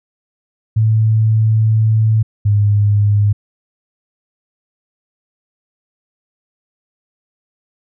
sine tone pair in turn, 110 / 103.11 Hz, A2 / G#2, 0 / -12 cents, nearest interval minor second, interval 112 cents, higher first, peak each -9 dBFS, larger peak neither, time 0.76-2.23 / 2.45-3.33 s, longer first, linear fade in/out 10 ms, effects none

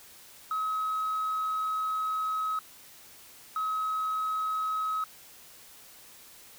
sine tone pair in turn, 1277 / 1277 Hz, D#6 / D#6, +45 / +45 cents, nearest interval unison, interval 0 cents, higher neither, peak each -26 dBFS, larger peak neither, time 0.51-2.59 / 3.56-5.04 s, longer first, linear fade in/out 2 ms, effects tanh soft clip ceiling -25 dBFS + white hiss -52 dBFS RMS until 6.58 s

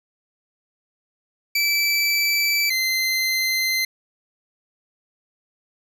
25% pulse tone pair in turn, 2318 / 2069 Hz, D7 / C7, -23 / -20 cents, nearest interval major second, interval 197 cents, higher first, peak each -14 / -16 dBFS, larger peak first, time 1.55-2.7 / 2.7-3.85 s, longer neither, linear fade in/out 5 ms, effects none

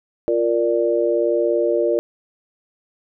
sine chord, Bb major, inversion second, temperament equal, 349.2 / 466.2 / 587.3 Hz, F4 / Bb4 / D5, 0 / 0 / 0 cents, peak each -20 dBFS, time 0.28-1.99 s, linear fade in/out 0 ms, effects none

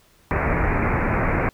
pink low-pass noise, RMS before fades -21 dBFS, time 0.31-1.49 s, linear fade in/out 0 ms, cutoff 2400 Hz, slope 96 dB/octave, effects pink hiss -57 dBFS RMS until 1.53 s

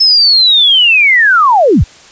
sine linear sweep, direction down, 5274 to 32.37 Hz, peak -4 dBFS, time 0-1.84 s, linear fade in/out 10 ms, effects white hiss -38 dBFS RMS until 2.11 s + resampled to 16000 Hz

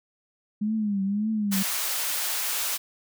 sine tone with vibrato, 206.4 Hz, G#3, 10 cents flat, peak -23 dBFS, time 0.61-1.63 s, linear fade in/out 10 ms, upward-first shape triangle, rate 1.8 Hz, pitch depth 130 cents each way
white high-pass noise, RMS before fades -28 dBFS, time 1.51-2.78 s, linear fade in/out 20 ms, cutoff 700 Hz, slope 12 dB/octave
effects none

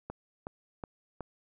click train, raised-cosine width 1 ms, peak -24 dBFS, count 4, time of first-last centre 0.1-1.207 s, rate 2.71 Hz, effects none

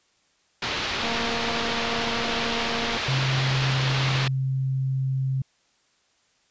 white low-pass noise, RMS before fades -28 dBFS, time 0.62-4.28 s, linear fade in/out 5 ms, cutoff 4200 Hz, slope 24 dB/octave
click train, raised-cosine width 1 ms, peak -20 dBFS, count 451, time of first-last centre 1.03-2.97 s, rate 232 Hz
sine tone, 132.8 Hz, C3, 26 cents sharp, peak -22 dBFS, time 3.08-5.42 s, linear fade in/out 5 ms
effects white hiss -65 dBFS RMS until 6.5 s + resampled to 16000 Hz

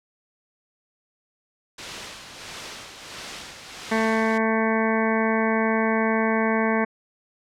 white noise with tremolo, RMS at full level -31 dBFS, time 1.78-4.38 s, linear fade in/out 5 ms, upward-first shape sine, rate 1.5 Hz, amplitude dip 50%
harmonic tone, 222.2 Hz, A3, 17 cents sharp, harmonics 1 / 2 / 3 / 4 / 5 / 7 / 8 / 9 / 10, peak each -23 / -26 / -28 / -29 / -30 / -31 / -32 / -33 / -33 dBFS, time 3.91-6.85 s, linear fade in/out 10 ms
effects low-pass 5000 Hz 12 dB/octave

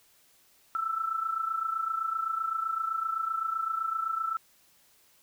sine tone with amplitude modulation, 1324 Hz, E6, 7 cents sharp, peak -25 dBFS, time 0.75-4.37 s, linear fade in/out 0 ms, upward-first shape sine, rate 27.8 Hz, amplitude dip 70%, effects white hiss -63 dBFS RMS until 5.22 s

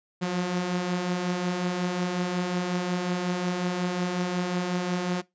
sawtooth beating tone pair, 174.61 / 180.11 Hz, F3 / F#3, 0 / -46 cents, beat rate 5.5 Hz, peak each -30 / -22 dBFS, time 0.21-5.22 s, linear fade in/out 20 ms, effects noise-tail reverb RT60 0.2 s tail -22 dB re dry + resampled to 16000 Hz

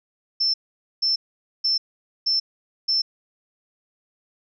sine tone bursts, 5330 Hz, E8, 18 cents sharp, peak -18 dBFS, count 5, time 0.4-3.02 s, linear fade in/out 10 ms, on 140 ms, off 480 ms, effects none

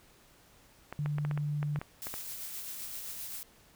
clicks, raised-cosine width 0.5 ms, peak -24 dBFS, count 11, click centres 0.926 / 1.06 / 1.184 / 1.25 / 1.312 / 1.376 / 1.629 / 1.76 / 1.815 / 2.069 / 2.14 s
sine tone, 147.5 Hz, D3, 8 cents sharp, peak -30 dBFS, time 0.99-1.79 s, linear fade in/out 0 ms
blue noise with tremolo, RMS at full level -40 dBFS, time 2.02-3.43 s, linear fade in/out 0 ms, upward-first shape sine, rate 7.7 Hz, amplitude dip 30%
effects pink hiss -61 dBFS RMS until 3.75 s

